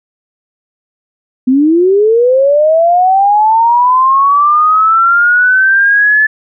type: linear sweep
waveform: sine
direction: up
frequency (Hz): 248 to 1741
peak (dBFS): -5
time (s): 1.47-6.27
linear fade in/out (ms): 10
effects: none